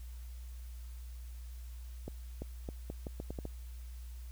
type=accelerating click train; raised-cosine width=2 ms; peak=-27 dBFS; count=9; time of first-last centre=2.08-3.453 s; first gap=340 ms; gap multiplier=0.79; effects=added 60 Hz sine -43 dBFS peak until 4.31 s + white hiss -62 dBFS RMS until 4.31 s